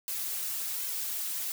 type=noise with flanger; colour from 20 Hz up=blue; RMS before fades=-34 dBFS; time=0.08-1.52 s; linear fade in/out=0 ms; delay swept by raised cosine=1.9 to 4.7 ms; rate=1.3 Hz; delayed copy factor=+0.5; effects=none